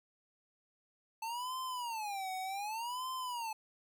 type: tone with vibrato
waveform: square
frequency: 880 Hz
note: A5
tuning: in tune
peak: -38 dBFS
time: 1.22-3.53 s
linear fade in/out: 5 ms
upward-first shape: sine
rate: 0.66 Hz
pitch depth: 280 cents each way
effects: 13-bit